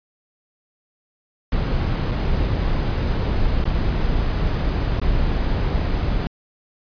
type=noise with dropouts; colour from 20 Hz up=brown; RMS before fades=-20 dBFS; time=1.52-6.27 s; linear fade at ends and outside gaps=1 ms; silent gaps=2.112-2.117 / 3.641-3.654 / 4.999-5.016 s; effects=resampled to 11025 Hz